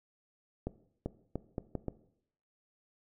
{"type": "accelerating click train", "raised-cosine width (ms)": 2, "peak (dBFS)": -21, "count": 6, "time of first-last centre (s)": [0.67, 1.883], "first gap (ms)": 390, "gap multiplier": 0.76, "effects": ["noise-tail reverb RT60 0.7 s tail -17 dB re dry"]}